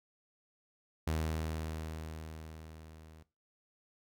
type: tone with level ramp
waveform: sawtooth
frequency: 79.2 Hz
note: D#2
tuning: 31 cents sharp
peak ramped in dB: -27 to -50 dBFS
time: 1.07-3.23 s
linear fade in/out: 5 ms
effects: noise-tail reverb RT60 0.3 s tail -18 dB re dry